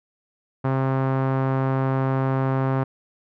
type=tone with low-pass filter; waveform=sawtooth; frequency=133.1 Hz; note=C3; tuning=30 cents sharp; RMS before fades=-22 dBFS; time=0.64-2.84 s; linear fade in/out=10 ms; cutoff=1200 Hz; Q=1.4; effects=none